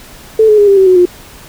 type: tone with pitch steps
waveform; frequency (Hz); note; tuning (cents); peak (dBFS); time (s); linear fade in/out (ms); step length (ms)
sine; 440 / 424.8 / 410.1 / 395.9 / 382.2 / 368.9 / 356.2; A4 / G#4 / G#4 / G4 / G4 / F#4 / F4; 0 / +39 / -22 / +17 / -44 / -5 / +34; -3; 0.39-1.055; 5; 95
effects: pink hiss -35 dBFS RMS until 1.48 s